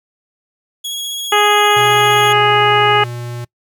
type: tone with vibrato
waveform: sawtooth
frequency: 3322 Hz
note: G#7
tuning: in tune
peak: -18 dBFS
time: 0.84-2.33 s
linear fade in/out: 10 ms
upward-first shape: sine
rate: 15 Hz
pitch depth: 16 cents each way
type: harmonic tone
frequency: 415.3 Hz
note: G#4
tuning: in tune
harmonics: 1 / 2 / 3 / 4 / 5 / 6 / 7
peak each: -16 / -14 / -15 / -19 / -20 / -23 / -19 dBFS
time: 1.32-3.04 s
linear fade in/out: 5 ms
type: tone with pitch glide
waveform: square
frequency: 123.47 to 120.23 Hz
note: B2 to B2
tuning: 0 to -46 cents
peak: -24 dBFS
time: 1.76-3.45 s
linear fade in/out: 10 ms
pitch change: -46 cents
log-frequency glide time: 2.04-3.1 s
effects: noise-tail reverb RT60 0.1 s tail -24 dB re dry